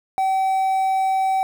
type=tone with quantisation; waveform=triangle; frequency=766 Hz; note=G5; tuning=40 cents flat; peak=-15 dBFS; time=0.18-1.43 s; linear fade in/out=0 ms; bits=7; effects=none